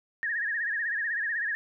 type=tone with vibrato; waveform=sine; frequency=1760 Hz; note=A6; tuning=in tune; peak=-27 dBFS; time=0.23-1.55 s; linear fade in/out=0 ms; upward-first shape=sine; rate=16 Hz; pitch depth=120 cents each way; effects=none